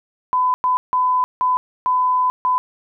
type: tone bursts at uneven times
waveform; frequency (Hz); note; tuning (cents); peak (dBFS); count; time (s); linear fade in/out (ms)
sine; 1006; B5; +32; -14; 6; 0.33-0.54 / 0.64-0.77 / 0.93-1.24 / 1.41-1.57 / 1.86-2.3 / 2.45-2.58; 0
effects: none